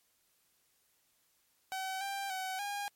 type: tone with pitch steps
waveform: sawtooth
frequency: 760 / 790 / 754 / 812 Hz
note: F#5 / G5 / F#5 / G#5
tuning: +46 / +13 / +32 / -39 cents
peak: -32 dBFS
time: 1.72-2.88 s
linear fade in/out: 0 ms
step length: 290 ms
effects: white hiss -73 dBFS RMS until 2.95 s + MP3 64 kbps